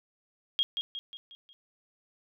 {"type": "tone with echo", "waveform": "sine", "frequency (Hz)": 3256, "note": "G#7", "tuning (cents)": -35, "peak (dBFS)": -23, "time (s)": [0.59, 0.63], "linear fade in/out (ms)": 0, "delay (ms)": 180, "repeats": 5, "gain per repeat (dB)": -6, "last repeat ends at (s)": 1.53, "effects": []}